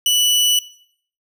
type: tone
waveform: sawtooth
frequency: 2960 Hz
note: F#7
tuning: in tune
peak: -10 dBFS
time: 0.06-0.59 s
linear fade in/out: 2 ms
effects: noise-tail reverb RT60 0.6 s tail -18 dB re dry